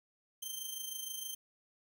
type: tone with amplitude modulation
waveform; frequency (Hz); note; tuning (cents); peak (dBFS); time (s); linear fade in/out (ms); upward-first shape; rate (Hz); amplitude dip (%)
10% pulse; 3136; G7; 0; -29; 0.42-1.35; 10; sine; 26.4; 60
effects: 10-bit